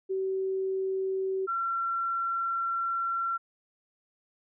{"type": "tone pair in turn", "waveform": "sine", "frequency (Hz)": [381.8, 1360.6], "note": ["G4", "F6"], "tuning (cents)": [-46, -46], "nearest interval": "octave + minor seventh", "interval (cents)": 2200, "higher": "second", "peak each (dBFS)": -27, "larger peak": "neither", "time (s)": [[0.09, 1.47], [1.47, 3.38]], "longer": "second", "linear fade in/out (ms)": 20, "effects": []}